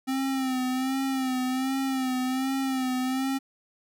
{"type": "tone with vibrato", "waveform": "square", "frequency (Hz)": 261.6, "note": "C4", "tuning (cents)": 0, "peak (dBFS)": -26, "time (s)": [0.07, 3.39], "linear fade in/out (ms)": 20, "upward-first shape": "sine", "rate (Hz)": 1.3, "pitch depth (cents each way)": 49, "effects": []}